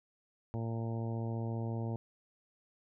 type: harmonic tone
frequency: 114.4 Hz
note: A#2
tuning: 32 cents flat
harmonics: 1 / 2 / 3 / 4 / 5 / 6 / 7 / 8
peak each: -35 / -41 / -45 / -47 / -49 / -51 / -52 / -53 dBFS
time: 0.54-1.96 s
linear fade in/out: 0 ms
effects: none